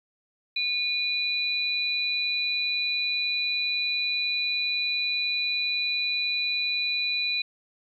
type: tone pair together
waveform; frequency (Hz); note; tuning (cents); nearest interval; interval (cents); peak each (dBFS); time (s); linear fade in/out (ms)
sine; 2452 / 3975; D#7 / B7; -26 / +10; minor sixth; 836; -27; 0.56-7.42; 5
effects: 10-bit